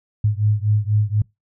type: beating tone pair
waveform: sine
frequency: 103.83 / 107.93 Hz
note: G#2 / A2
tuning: 0 / -33 cents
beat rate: 4.1 Hz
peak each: -18 / -19 dBFS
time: 0.24-1.22 s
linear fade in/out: 5 ms
effects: noise-tail reverb RT60 0.2 s tail -25 dB re dry